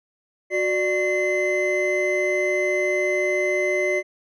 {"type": "tone cluster", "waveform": "triangle", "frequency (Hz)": [368.2, 594, 2059], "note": ["F#4", "D5", "C7"], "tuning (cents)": [-8, 20, -28], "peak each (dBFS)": -22, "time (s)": [0.5, 4.03], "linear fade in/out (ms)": 50, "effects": ["resampled to 22050 Hz"]}